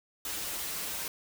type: noise with comb filter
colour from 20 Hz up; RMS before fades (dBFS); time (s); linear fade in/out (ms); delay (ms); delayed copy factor
white; -36; 0.25-1.08; 2; 8; -1
effects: none